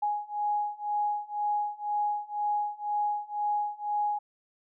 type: beating tone pair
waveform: sine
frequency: 830.6 / 832.6 Hz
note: G#5 / G#5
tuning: 0 / +4 cents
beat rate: 2 Hz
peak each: -31 / -30 dBFS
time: 0.02-4.19 s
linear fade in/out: 10 ms
effects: none